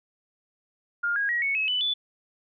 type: tone with pitch steps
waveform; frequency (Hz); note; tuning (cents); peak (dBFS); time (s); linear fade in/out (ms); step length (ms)
sine; 1411 / 1639.6 / 1905.3 / 2214 / 2573 / 2990 / 3474; F6 / G#6 / A#6 / C#7 / E7 / F#7 / A7; +17 / -23 / +37 / -3 / -43 / +17 / -23; -23; 1.03-1.94; 10; 130
effects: none